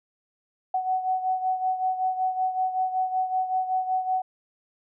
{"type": "beating tone pair", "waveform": "sine", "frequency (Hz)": [746, 751.3], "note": ["F#5", "F#5"], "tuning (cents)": [14, 26], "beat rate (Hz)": 5.3, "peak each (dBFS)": [-24, -30], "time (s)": [0.74, 4.22], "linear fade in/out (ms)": 5, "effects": []}